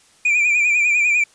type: tone with vibrato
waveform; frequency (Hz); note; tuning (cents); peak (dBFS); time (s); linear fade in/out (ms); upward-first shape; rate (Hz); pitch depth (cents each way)
triangle; 2400; D7; +37; -12; 0.25-1.24; 5; sine; 10; 63
effects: white hiss -53 dBFS RMS until 1.34 s + resampled to 22050 Hz